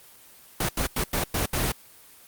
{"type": "noise bursts at uneven times", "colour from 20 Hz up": "pink", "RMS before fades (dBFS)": -25, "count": 6, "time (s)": [[0.6, 0.69], [0.77, 0.87], [0.96, 1.04], [1.13, 1.24], [1.34, 1.46], [1.53, 1.72]], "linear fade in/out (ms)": 5, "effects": ["white hiss -51 dBFS RMS until 2.27 s", "Opus 24 kbps"]}